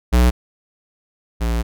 square tone pair in turn, 60.8 / 57.72 Hz, B1 / A#1, -26 / -16 cents, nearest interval minor second, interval 90 cents, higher first, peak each -11 / -18 dBFS, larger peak first, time 0.12-0.31 / 1.4-1.63 s, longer second, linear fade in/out 20 ms, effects none

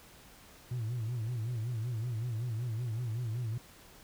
sine tone with vibrato, 116.54 Hz, A#2, in tune, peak -30 dBFS, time 0.71-3.58 s, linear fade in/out 5 ms, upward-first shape sine, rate 5.3 Hz, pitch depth 130 cents each way, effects tanh soft clip ceiling -31 dBFS + pink hiss -56 dBFS RMS until 4.03 s

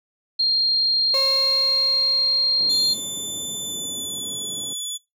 sine tone, 4212 Hz, C8, 11 cents sharp, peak -16 dBFS, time 0.39-2.94 s, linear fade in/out 10 ms
35% pulse tone with exponential decay, 540 Hz, C#5, 45 cents flat, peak -22 dBFS, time 1.14-4.04 s, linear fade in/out 2 ms, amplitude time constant 630 ms
pink low-pass noise, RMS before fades -36 dBFS, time 2.59-4.73 s, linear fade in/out 2 ms, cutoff 410 Hz, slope 12 dB/octave
20% pulse tone with pitch glide, 3520 to 3444 Hz, A7 to A7, 0 to -38 cents, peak -21 dBFS, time 2.69-4.98 s, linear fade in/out 20 ms, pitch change -38 cents, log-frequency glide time 3.61-4.33 s
effects noise-tail reverb RT60 0.2 s tail -19 dB re dry + high-pass 200 Hz 12 dB/octave

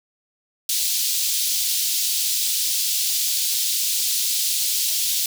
pink high-pass noise, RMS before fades -22 dBFS, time 0.69-5.26 s, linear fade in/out 2 ms, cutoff 3600 Hz, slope 24 dB/octave, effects none

